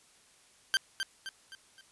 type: tone with echo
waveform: 20% pulse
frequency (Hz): 1565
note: G6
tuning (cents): -3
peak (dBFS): -19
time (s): 0.74-0.77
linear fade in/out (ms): 0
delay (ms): 260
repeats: 4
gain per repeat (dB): -7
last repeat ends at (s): 1.81
effects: white hiss -62 dBFS RMS until 1.91 s + resampled to 24000 Hz